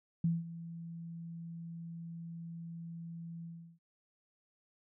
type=tone with ADSR envelope; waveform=sine; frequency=167.3 Hz; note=E3; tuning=26 cents sharp; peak=-26 dBFS; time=0.24-3.79 s; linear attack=4 ms; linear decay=190 ms; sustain=-16 dB; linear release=350 ms; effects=none